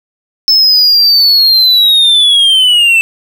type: linear sweep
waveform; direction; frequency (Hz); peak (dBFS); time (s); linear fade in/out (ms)
triangle; down; 5274 to 2637; -3; 0.48-3.01; 0
effects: 7-bit